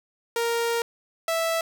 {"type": "tone pair in turn", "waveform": "sawtooth", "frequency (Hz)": [466.2, 658.1], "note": ["A#4", "E5"], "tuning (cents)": [0, -3], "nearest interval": "tritone", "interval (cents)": 597, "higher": "second", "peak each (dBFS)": -19, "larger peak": "neither", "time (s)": [[0.36, 0.82], [1.28, 1.61]], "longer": "first", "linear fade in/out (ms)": 2, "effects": []}